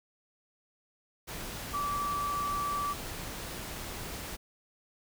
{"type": "tone in noise", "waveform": "sine", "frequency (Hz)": 1158, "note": "D6", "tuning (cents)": -25, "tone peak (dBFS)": -30, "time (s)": [1.73, 2.94], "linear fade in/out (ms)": 20, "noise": "pink", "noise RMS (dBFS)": -40, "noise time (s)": [1.27, 4.37], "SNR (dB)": 7, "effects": []}